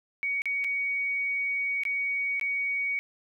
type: tone with dropouts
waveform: sine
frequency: 2245 Hz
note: C#7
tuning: 21 cents sharp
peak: -26 dBFS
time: 0.23-2.99 s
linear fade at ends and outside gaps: 0 ms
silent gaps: 0.419-0.456 / 0.641-0.645 / 1.835-1.852 / 2.397-2.412 s
effects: 11-bit